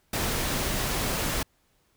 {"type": "noise", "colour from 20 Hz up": "pink", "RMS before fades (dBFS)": -28, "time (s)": [0.13, 1.43], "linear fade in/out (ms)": 5, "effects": ["pink hiss -68 dBFS RMS until 1.96 s"]}